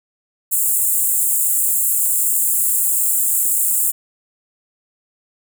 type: high-pass noise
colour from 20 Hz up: pink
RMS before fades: -17 dBFS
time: 0.51-3.92 s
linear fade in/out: 20 ms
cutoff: 7300 Hz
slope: 96 dB/octave
effects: none